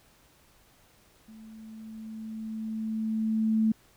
sine tone with level ramp, 220 Hz, A3, in tune, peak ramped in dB -46 to -20 dBFS, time 1.28-3.72 s, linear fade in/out 5 ms, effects pink hiss -61 dBFS RMS until 3.96 s

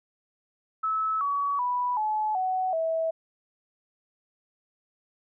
sine tone with pitch steps, 1300 / 1131.7 / 985.2 / 857.7 / 746.7 / 650 Hz, E6 / C#6 / B5 / A5 / F#5 / E5, -24 / +35 / -5 / -44 / +16 / -24 cents, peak -24 dBFS, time 0.83-3.11 s, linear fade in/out 10 ms, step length 380 ms, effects none

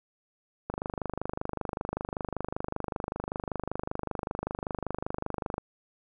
click train, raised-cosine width 1 ms, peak -17 dBFS, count 124, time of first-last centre 0.7-5.581 s, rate 25.2 Hz, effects none

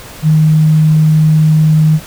sine tone, 155.56 Hz, D#3, in tune, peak -5 dBFS, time 0.22-2 s, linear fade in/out 50 ms, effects pink hiss -32 dBFS RMS until 2.06 s

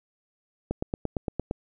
click train, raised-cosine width 2 ms, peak -14 dBFS, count 8, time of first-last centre 0.71-1.511 s, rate 8.74 Hz, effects none

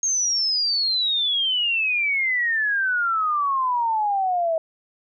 sine exponential sweep, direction down, 6510 to 638 Hz, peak -19 dBFS, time 0.03-4.58 s, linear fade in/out 2 ms, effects none

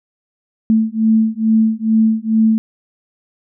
sine beating tone pair, 220 / 222.3 Hz, A3 / A3, 0 / +18 cents, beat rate 2.3 Hz, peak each -14 dBFS, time 0.7-2.58 s, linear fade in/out 0 ms, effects none

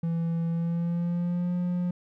triangle tone with pitch glide, 166.7 to 177.64 Hz, E3 to F3, +20 to +30 cents, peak -23 dBFS, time 0.03-1.91 s, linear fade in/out 5 ms, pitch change +110 cents, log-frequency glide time 0.49-1.54 s, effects none

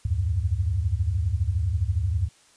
sine tone cluster, 73.8 / 88.4 / 100.8 Hz, D2 / F2 / G2, +9 / +22 / +49 cents, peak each -26 dBFS, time 0.05-2.29 s, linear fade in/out 5 ms, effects white hiss -57 dBFS RMS until 2.56 s + resampled to 22050 Hz

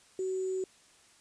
sine tone with sample-and-hold, 376 Hz, F#4, 28 cents sharp, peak -30 dBFS, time 0.19-0.64 s, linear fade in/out 2 ms, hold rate 7350 Hz, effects white hiss -61 dBFS RMS until 1.2 s + resampled to 22050 Hz

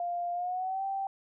sine tone with pitch glide, 699 to 780.1 Hz, F5 to G5, +1 to -9 cents, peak -30 dBFS, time 0-1.07 s, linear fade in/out 2 ms, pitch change +190 cents, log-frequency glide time 0.33-0.84 s, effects none

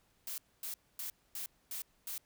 blue noise bursts, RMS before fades -41 dBFS, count 6, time 0.27-2.18 s, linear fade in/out 2 ms, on 110 ms, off 250 ms, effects pink hiss -72 dBFS RMS until 2.25 s

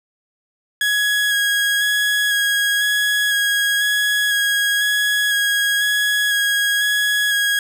30% pulse tone with vibrato, 1661.2 Hz, G#6, in tune, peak -13 dBFS, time 0.81-7.59 s, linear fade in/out 2 ms, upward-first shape square, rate 1 Hz, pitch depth 13 cents each way, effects none

